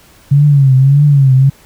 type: tone with vibrato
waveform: sine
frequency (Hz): 138.59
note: C#3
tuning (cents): 0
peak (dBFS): -4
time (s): 0.31-1.5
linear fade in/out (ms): 10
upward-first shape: triangle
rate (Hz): 1.7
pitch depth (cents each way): 120
effects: pink hiss -44 dBFS RMS until 1.65 s